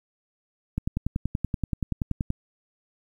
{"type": "click train", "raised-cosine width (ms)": 5, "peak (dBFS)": -13, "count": 17, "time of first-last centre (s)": [0.78, 2.304], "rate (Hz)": 10.5, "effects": ["9-bit"]}